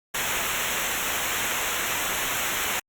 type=noise with comb filter; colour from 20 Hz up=pink; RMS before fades=-27 dBFS; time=0.14-2.8 s; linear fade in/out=10 ms; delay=0.21 ms; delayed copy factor=-0.85; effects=Opus 48 kbps